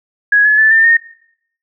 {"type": "tone with pitch steps", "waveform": "sine", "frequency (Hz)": [1666, 1707.9, 1750.8, 1794.9, 1840], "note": ["G#6", "G#6", "A6", "A6", "A#6"], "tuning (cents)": [5, 48, -9, 34, -23], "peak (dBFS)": -6, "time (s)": [0.32, 0.97], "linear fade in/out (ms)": 5, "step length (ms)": 130, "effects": ["noise-tail reverb RT60 0.7 s tail -21 dB re dry"]}